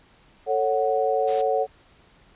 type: chord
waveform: sine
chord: F# minor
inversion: first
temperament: just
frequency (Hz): 444 / 555 / 740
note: A4 / C#5 / F#5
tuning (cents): +16 / +2 / 0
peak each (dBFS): -24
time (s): 0.46-1.67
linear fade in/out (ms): 50
type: noise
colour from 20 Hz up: white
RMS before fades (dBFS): -38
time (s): 1.27-1.42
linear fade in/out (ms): 10
effects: pink hiss -56 dBFS RMS until 2.35 s + resampled to 8000 Hz